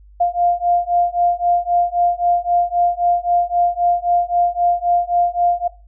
sine beating tone pair, 698.5 / 702.3 Hz, F5 / F5, 0 / +10 cents, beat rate 3.8 Hz, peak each -17 dBFS, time 0.2-5.68 s, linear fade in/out 10 ms, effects noise-tail reverb RT60 0.3 s tail -17 dB re dry + added 50 Hz sine -42 dBFS peak until 5.87 s

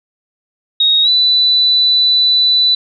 sine tone with pitch glide, 3757 to 3980 Hz, A#7 to B7, +13 to +13 cents, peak -8 dBFS, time 0.8-2.75 s, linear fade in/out 5 ms, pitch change +100 cents, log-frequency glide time 1.03-1.09 s, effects none

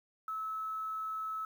sine tone with quantisation, 1300 Hz, E6, 24 cents flat, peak -35 dBFS, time 0.28-1.45 s, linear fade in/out 2 ms, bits 10, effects none

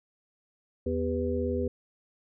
harmonic tone with a mistuned harmonic, 82.41 Hz, E2, in tune, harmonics 1 / 3 / 5 / 6, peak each -32 / -32 / -32 / -32 dBFS, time 0.86-1.68 s, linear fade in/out 5 ms, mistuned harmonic 5, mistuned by -62 cents, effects none

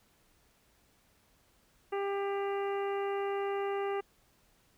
harmonic tone with a mistuned harmonic, 397.8 Hz, G4, 25 cents sharp, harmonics 1 / 2 / 3 / 4 / 5 / 6 / 7, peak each -32 / -38 / -42 / -49 / -47 / -53 / -50 dBFS, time 1.92-4.01 s, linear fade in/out 10 ms, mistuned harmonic 6, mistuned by -18 cents, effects pink hiss -68 dBFS RMS until 4.77 s

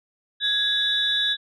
sine tone cluster, 1662 / 3485 / 3821 Hz, G#6 / A7 / A#7, +1 / -17 / +42 cents, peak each -26 / -23 / -23 dBFS, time 0.4-1.37 s, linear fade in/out 50 ms, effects tanh soft clip ceiling -11 dBFS

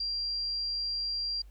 sine tone, 4751 Hz, D8, 19 cents sharp, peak -30 dBFS, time 0-1.42 s, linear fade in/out 5 ms, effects added 50 Hz sine -48 dBFS peak until 1.5 s + pink hiss -68 dBFS RMS until 1.5 s

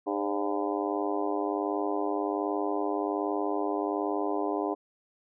harmonic tone with a mistuned harmonic, 101.3 Hz, G#2, 43 cents flat, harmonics 3 / 4 / 5 / 6 / 7 / 8 / 9 / 10, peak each -32 / -32 / -38 / -38 / -35 / -38 / -40 / -39 dBFS, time 0.06-4.75 s, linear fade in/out 20 ms, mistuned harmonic 5, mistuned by +72 cents, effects none

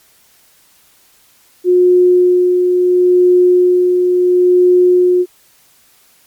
sine tone with tremolo, 360.1 Hz, F#4, 47 cents flat, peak -5 dBFS, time 1.64-5.26 s, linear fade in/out 50 ms, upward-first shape sine, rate 0.73 Hz, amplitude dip 35%, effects white hiss -50 dBFS RMS until 6.26 s + MP3 96 kbps

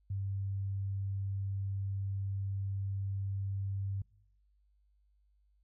sine tone, 98 Hz, G2, in tune, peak -33 dBFS, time 0.1-4.02 s, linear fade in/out 5 ms, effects noise-tail reverb RT60 0.7 s tail -24 dB re dry + added 50 Hz sine -67 dBFS peak until 5.63 s

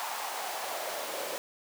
pink noise with high-pass filter sweep, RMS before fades -36 dBFS, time 0-1.38 s, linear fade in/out 0 ms, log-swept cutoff 900 to 510 Hz, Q 2.8, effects none

